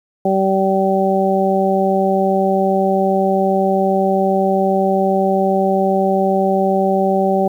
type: harmonic tone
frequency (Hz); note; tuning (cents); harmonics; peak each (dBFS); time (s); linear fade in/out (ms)
192.5; G3; -31; 1 / 2 / 3 / 4; -18 / -18 / -18 / -18; 0.25-7.48; 5
effects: 8-bit